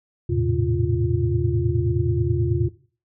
sine tone cluster, 83.6 / 106.9 / 116.3 / 136.1 / 349 Hz, E2 / A2 / A#2 / C#3 / F4, +25 / -49 / -4 / -31 / -1 cents, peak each -25 dBFS, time 0.29-2.69 s, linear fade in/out 10 ms, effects noise-tail reverb RT60 0.4 s tail -17 dB re dry

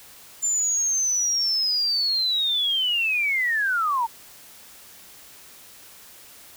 sine linear sweep, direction down, 7230 to 883 Hz, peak -20 dBFS, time 0.42-4.07 s, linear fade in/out 20 ms, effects white hiss -47 dBFS RMS until 6.56 s

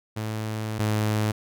sawtooth tone pair in turn, 108.9 / 107.15 Hz, A2 / A2, -17 / -45 cents, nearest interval unison, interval 28 cents, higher first, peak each -24 / -18 dBFS, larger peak second, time 0.16-0.79 / 0.79-1.32 s, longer first, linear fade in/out 10 ms, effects none

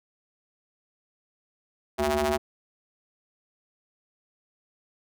sawtooth ring-modulated tone, 146.3 Hz, D3, 6 cents flat, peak -16 dBFS, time 1.98-2.38 s, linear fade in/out 20 ms, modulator 519 Hz, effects none

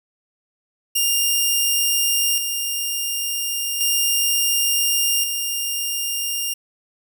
10% pulse tone with tremolo, 2807 Hz, F7, 8 cents sharp, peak -8 dBFS, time 0.95-6.54 s, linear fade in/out 10 ms, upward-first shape square, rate 0.35 Hz, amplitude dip 45%, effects none

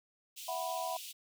pink high-pass noise, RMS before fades -46 dBFS, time 0.36-1.13 s, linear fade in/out 20 ms, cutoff 2600 Hz, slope 48 dB/octave
sine chord, E suspended second, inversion none, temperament equal, 659.3 / 740 / 987.8 Hz, E5 / F#5 / B5, 0 / 0 / 0 cents, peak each -39 dBFS, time 0.48-0.97 s, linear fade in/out 5 ms
effects none

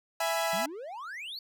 sawtooth chord, E major, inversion none, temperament equal with one note detuned, 663.1 / 830.6 / 987.8 Hz, E5 / G#5 / B5, +10 / 0 / 0 cents, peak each -26 / -29 / -32 dBFS, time 0.2-0.66 s, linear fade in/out 5 ms
triangle exponential sweep, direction up, 170 to 4628 Hz, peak -36 dBFS, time 0.53-1.39 s, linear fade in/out 2 ms
effects none

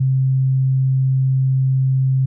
sine tone, 132.2 Hz, C3, 18 cents sharp, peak -13 dBFS, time 0-2.26 s, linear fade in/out 10 ms, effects none

